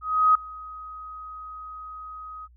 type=tone with ADSR envelope; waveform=sine; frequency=1259 Hz; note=D#6; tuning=20 cents sharp; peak=-13 dBFS; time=0.01-2.48 s; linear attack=340 ms; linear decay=4 ms; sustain=-23 dB; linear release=39 ms; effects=added 60 Hz sine -51 dBFS peak until 2.56 s